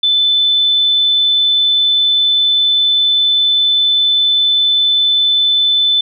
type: tone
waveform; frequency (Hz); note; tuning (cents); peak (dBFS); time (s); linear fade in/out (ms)
sine; 3515; A7; -2; -9; 0.03-6.01; 5
effects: none